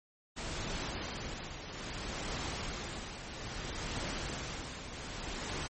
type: noise with tremolo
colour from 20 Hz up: pink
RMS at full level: -37 dBFS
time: 0.36-5.68 s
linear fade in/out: 20 ms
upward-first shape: triangle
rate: 0.61 Hz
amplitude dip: 60%
effects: MP3 32 kbps